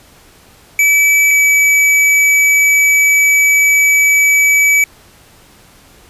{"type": "tone pair in turn", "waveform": "square", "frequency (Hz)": [2300, 2291], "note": ["D7", "D7"], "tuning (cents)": [-37, -44], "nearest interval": "unison", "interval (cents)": 7, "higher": "first", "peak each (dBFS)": -8, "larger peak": "neither", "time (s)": [[0.79, 1.31], [1.31, 4.84]], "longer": "second", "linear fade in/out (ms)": 2, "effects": ["pink hiss -44 dBFS RMS until 6.09 s", "resampled to 32000 Hz"]}